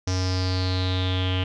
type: tone with low-pass filter sweep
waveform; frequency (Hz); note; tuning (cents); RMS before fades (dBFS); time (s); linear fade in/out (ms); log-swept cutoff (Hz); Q
square; 92.5; F#2; 0; -24; 0.07-1.44; 5; 5700 to 3000; 7.6
effects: none